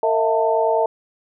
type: tone cluster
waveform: sine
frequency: 455 / 645 / 695 / 893 Hz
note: A#4 / E5 / F5 / A5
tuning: -42 / -38 / -9 / +25 cents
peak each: -20 / -19 / -26 / -21 dBFS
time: 0.03-0.86 s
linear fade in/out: 2 ms
effects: none